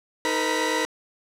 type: tone cluster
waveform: sawtooth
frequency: 314.4 / 455.9 / 505 / 951 / 1965 Hz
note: D#4 / A#4 / B4 / A#5 / B6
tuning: +18 / -39 / +39 / +34 / -9 cents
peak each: -25 dBFS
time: 0.25-0.85 s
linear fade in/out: 0 ms
effects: low-pass 9000 Hz 12 dB/octave